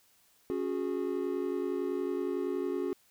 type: chord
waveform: triangle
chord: C# suspended fourth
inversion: none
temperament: equal with one note detuned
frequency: 277.2 / 364.5 / 415.3 Hz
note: C#4 / F#4 / G#4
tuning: 0 / -26 / 0 cents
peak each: -34 / -31 / -34 dBFS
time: 0.5-2.93 s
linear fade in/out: 0 ms
effects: white hiss -66 dBFS RMS until 3.1 s